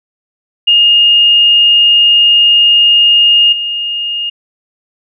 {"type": "tone with level steps", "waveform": "sine", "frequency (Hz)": 2840, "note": "F7", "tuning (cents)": 28, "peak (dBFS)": [-4, -14], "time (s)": [0.67, 4.3], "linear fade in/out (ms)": 10, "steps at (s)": 3.52, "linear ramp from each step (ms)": 10, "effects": []}